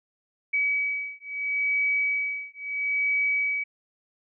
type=beating tone pair; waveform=sine; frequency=2276 / 2276.75 Hz; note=C#7 / C#7; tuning=+45 / +46 cents; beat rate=0.75 Hz; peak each=-27 dBFS; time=0.53-3.64 s; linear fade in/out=10 ms; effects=none